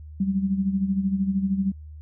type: tone with tremolo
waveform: sine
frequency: 193.5 Hz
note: G3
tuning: 22 cents flat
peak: -18 dBFS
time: 0.2-1.72 s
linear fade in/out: 5 ms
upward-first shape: sine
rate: 13 Hz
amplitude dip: 65%
effects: added 76 Hz sine -38 dBFS peak until 2.01 s